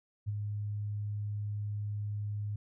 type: tone with ADSR envelope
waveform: sine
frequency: 103.83 Hz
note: G#2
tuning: in tune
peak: -29 dBFS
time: 0.26-2.56 s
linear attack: 27 ms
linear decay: 24 ms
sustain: -4 dB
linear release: 4 ms
effects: none